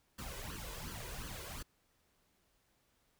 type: noise with flanger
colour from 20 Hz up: pink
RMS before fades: -45 dBFS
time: 0.18-1.63 s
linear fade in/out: 10 ms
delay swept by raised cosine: 0.65 to 2.05 ms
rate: 2.8 Hz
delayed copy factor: +0.7
effects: pink hiss -75 dBFS RMS until 3.19 s